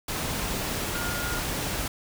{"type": "tone in noise", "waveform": "sine", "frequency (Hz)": 1421, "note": "F6", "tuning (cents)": 30, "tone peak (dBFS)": -33, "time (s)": [0.94, 1.39], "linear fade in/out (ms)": 5, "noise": "pink", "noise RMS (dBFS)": -30, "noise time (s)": [0.08, 1.88], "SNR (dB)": -6, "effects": []}